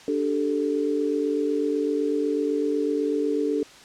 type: chord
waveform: sine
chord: D suspended fourth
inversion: none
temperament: equal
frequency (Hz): 293.7 / 392 / 440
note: D4 / G4 / A4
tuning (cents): 0 / 0 / 0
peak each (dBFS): -25 / -29 / -25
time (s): 0.08-3.63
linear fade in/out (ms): 2
effects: white hiss -47 dBFS RMS until 3.84 s + low-pass 6000 Hz 12 dB/octave